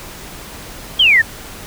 sine exponential sweep, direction down, 3322 to 1728 Hz, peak -7 dBFS, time 0.99-1.22 s, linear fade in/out 10 ms, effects pink hiss -33 dBFS RMS until 1.66 s

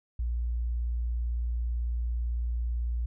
sine tone, 59 Hz, A#1, 22 cents sharp, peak -27 dBFS, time 0.19-3.06 s, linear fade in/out 5 ms, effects none

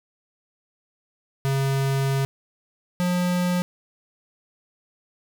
square tone pair in turn, 136.2 / 178.58 Hz, C#3 / F3, -30 / +39 cents, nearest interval perfect fourth, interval 469 cents, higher second, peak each -21 dBFS, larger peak neither, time 1.45-2.25 / 3-3.62 s, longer first, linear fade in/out 0 ms, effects none

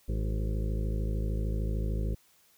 harmonic tone with a mistuned harmonic, 53.3 Hz, G#1, 46 cents sharp, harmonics 1 / 2 / 3 / 4 / 6 / 7 / 8 / 9 / 10, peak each -29 / -35 / -39 / -41 / -45 / -46 / -47 / -48 / -49 dBFS, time 0.08-2.15 s, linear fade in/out 10 ms, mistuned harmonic 8, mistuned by -51 cents, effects white hiss -64 dBFS RMS until 2.57 s

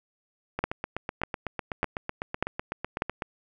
two click trains, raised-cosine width 0.5 ms, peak -9 / -15 dBFS, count 5 / 22, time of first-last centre 0.64-3.021 / 0.59-3.222 s, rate 1.68 / 7.98 Hz, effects none

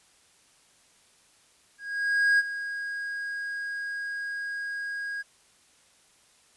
triangle tone with ADSR envelope, 1638 Hz, G#6, 24 cents flat, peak -16 dBFS, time 1.78-5.23 s, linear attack 610 ms, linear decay 30 ms, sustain -13 dB, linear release 23 ms, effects white hiss -61 dBFS RMS until 6.56 s + resampled to 24000 Hz

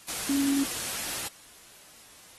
sine tone in noise, 278.1 Hz, C#4, 6 cents sharp, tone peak -23 dBFS, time 0.29-0.64 s, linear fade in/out 5 ms, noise white, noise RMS -33 dBFS, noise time 0.08-1.28 s, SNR +7 dB, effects white hiss -52 dBFS RMS until 2.38 s + AAC 32 kbps

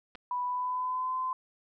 clicks, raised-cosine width 0.3 ms, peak -29 dBFS, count 2, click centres 0.151 / 0.155 s
sine tone with pitch glide, 987.8 to 1027.4 Hz, B5 to C6, 0 to -32 cents, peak -29 dBFS, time 0.31-1.33 s, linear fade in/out 2 ms, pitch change +68 cents, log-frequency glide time 0.44-1.17 s
effects none

